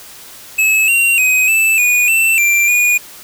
square tone with pitch steps, 2588 / 2754 / 2517 / 2638 / 2458 / 2675 / 2363 / 2446 Hz, E7 / F7 / D#7 / E7 / D#7 / E7 / D7 / D#7, -32 / -25 / +19 / +1 / -22 / +25 / +10 / -30 cents, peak -10 dBFS, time 0.58-2.98 s, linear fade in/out 10 ms, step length 300 ms, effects white hiss -36 dBFS RMS until 3.23 s

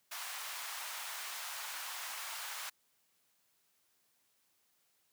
pink high-pass noise, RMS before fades -43 dBFS, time 0.11-2.7 s, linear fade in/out 10 ms, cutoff 860 Hz, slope 24 dB/octave, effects white hiss -75 dBFS RMS until 5.12 s + high-pass 80 Hz 12 dB/octave

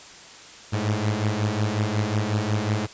sawtooth beating tone pair, 103.3 / 108.8 Hz, G#2 / A2, -9 / -19 cents, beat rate 5.5 Hz, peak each -21 dBFS, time 0.72-2.87 s, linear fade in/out 20 ms, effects white hiss -44 dBFS RMS until 2.93 s + resampled to 16000 Hz

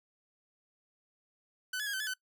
sawtooth tone with pitch steps, 1505 / 1701 / 1637 / 1535 / 1712 / 1515 Hz, F#6 / G#6 / G#6 / G6 / A6 / F#6, +29 / +41 / -25 / -37 / -48 / +40 cents, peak -30 dBFS, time 1.73-2.138 s, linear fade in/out 5 ms, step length 68 ms, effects noise-tail reverb RT60 0.1 s tail -22 dB re dry

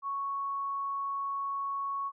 sine tone, 1108.7 Hz, C#6, in tune, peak -31 dBFS, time 0.02-2.12 s, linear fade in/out 50 ms, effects none

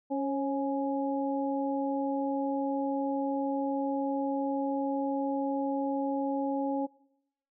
sine tone cluster, 276.8 / 544 / 834 Hz, C#4 / C#5 / G#5, -2 / -33 / +7 cents, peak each -30 / -33 / -35 dBFS, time 0.1-6.87 s, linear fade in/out 20 ms, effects noise-tail reverb RT60 0.8 s tail -23 dB re dry

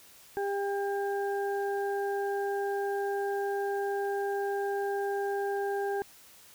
harmonic tone, 400 Hz, G4, 35 cents sharp, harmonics 1 / 2 / 4, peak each -30 / -34 / -40 dBFS, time 0.37-6.02 s, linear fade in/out 0 ms, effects white hiss -55 dBFS RMS until 6.54 s

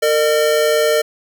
square tone pair together, 456.5 / 606 Hz, A#4 / D#5, -36 / -46 cents, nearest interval perfect fourth, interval 490 cents, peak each -16 dBFS, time 0.02-1.02 s, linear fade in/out 10 ms, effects none

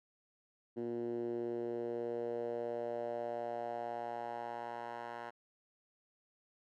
10% pulse tone with band-pass filter sweep, 118.4 Hz, A#2, 27 cents sharp, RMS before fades -40 dBFS, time 0.76-5.31 s, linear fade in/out 20 ms, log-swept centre 310 to 1100 Hz, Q 3.2, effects none

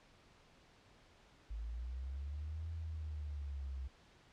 sine linear two-way sweep, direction up then down, 51.91 to 82.41 to 64.8 Hz, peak -40 dBFS, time 1.5-3.88 s, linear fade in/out 10 ms, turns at 2.71 s, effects pink hiss -65 dBFS RMS until 4.32 s + low-pass 5000 Hz 12 dB/octave

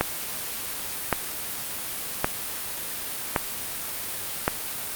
click train, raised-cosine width 0.5 ms, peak -4 dBFS, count 5, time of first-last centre 0.01-4.479 s, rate 0.895 Hz, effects white hiss -32 dBFS RMS until 4.95 s + Opus 48 kbps

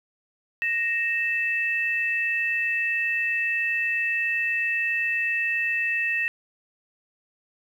sine tone pair together, 1864.6 / 2637 Hz, A#6 / E7, 0 / 0 cents, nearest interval tritone, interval 600 cents, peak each -25 dBFS, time 0.62-6.28 s, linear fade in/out 0 ms, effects 9-bit

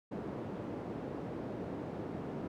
white band-pass noise, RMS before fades -41 dBFS, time 0.11-2.48 s, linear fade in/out 10 ms, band 120 to 390 Hz, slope 12 dB/octave, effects none

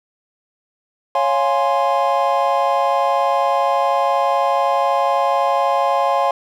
triangle chord, Db major seventh, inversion none, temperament equal, 554.4 / 698.5 / 830.6 / 1046.5 Hz, Db5 / F5 / Ab5 / C6, 0 / 0 / 0 / 0 cents, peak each -18 dBFS, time 1.15-6.31 s, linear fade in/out 2 ms, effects none

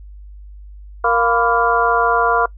harmonic tone with a mistuned harmonic, 233.1 Hz, A#3, in tune, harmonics 2 / 3 / 4 / 5 / 6, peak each -19 / -19 / -19 / -19 / -19 dBFS, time 1.04-2.46 s, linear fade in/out 5 ms, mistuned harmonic 4, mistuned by +120 cents, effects noise-tail reverb RT60 0.1 s tail -22 dB re dry + added 50 Hz sine -34 dBFS peak until 2.57 s

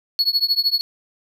triangle tone with tremolo, 4376 Hz, C#8, 23 cents flat, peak -11 dBFS, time 0.19-0.81 s, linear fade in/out 0 ms, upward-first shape triangle, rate 13 Hz, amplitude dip 100%, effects none

